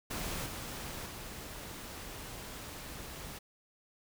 pink noise with level steps, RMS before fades -38 / -42 / -45 dBFS, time 0.1-3.39 s, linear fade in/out 10 ms, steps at 0.46 / 1.06 s, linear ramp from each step 2 ms, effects none

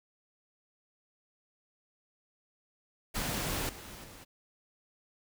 pink noise with level steps, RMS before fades -34 / -47 / -51 dBFS, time 3.14-4.25 s, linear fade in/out 20 ms, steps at 3.69 / 4.04 s, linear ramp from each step 2 ms, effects none

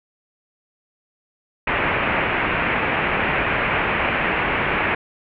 white low-pass noise, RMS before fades -21 dBFS, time 1.67-4.95 s, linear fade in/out 5 ms, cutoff 2600 Hz, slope 48 dB/octave, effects none

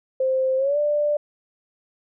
sine tone with pitch glide, 523.3 to 590.8 Hz, C5 to D5, 0 to +10 cents, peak -18 dBFS, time 0.2-1.17 s, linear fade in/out 5 ms, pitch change +210 cents, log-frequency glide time 0.57-0.78 s, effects none

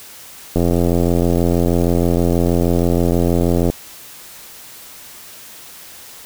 click train, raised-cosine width 2 ms, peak -3 dBFS, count 272, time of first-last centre 0.56-3.7 s, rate 86.3 Hz, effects white hiss -38 dBFS RMS until 6.25 s

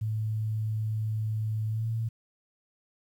sine tone with pitch glide, 109 to 113.17 Hz, A2 to A2, -16 to +49 cents, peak -27 dBFS, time 0.01-2.09 s, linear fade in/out 10 ms, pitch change +65 cents, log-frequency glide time 1.69-1.88 s, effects 10-bit

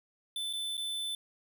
square tone with dropouts, 3520 Hz, A7, in tune, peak -34 dBFS, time 0.36-1.15 s, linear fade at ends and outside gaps 2 ms, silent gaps 0.529-0.534 / 0.77-0.777 s, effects none

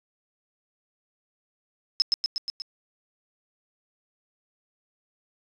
sine tone with echo, 5180 Hz, E8, 31 cents flat, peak -16 dBFS, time 2-2.02 s, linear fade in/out 0 ms, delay 120 ms, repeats 5, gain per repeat -3 dB, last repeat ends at 2.62 s, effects resampled to 22050 Hz + 9-bit

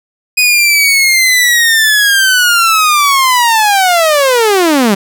sawtooth linear sweep, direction down, 2500 to 188.6 Hz, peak -3 dBFS, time 0.37-4.95 s, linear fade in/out 10 ms, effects none

